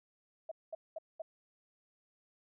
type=tone bursts; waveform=sine; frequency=644 Hz; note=E5; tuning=41 cents flat; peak=-38 dBFS; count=4; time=0.49-1.22 s; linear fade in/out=5 ms; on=25 ms; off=210 ms; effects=none